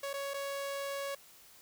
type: tone with dropouts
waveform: sawtooth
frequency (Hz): 557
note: C#5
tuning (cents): +8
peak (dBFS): -32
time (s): 0.03-1.15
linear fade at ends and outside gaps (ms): 5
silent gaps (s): 0.132-0.138 / 0.337-0.341
effects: white hiss -58 dBFS RMS until 1.61 s